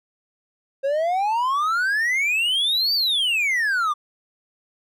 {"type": "exponential two-way sweep", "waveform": "triangle", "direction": "up then down", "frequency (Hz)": [533, 4699, 1158], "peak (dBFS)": -17, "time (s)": [0.83, 3.94], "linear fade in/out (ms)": 20, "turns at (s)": 2.94, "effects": []}